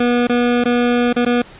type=tone with dropouts; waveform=25% pulse; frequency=242.3 Hz; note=B3; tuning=33 cents flat; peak=-9 dBFS; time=0-1.42 s; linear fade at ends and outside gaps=5 ms; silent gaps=0.271-0.294 / 0.64-0.655 / 1.129-1.163 / 1.251-1.262 s; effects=pink hiss -40 dBFS RMS until 1.59 s + resampled to 8000 Hz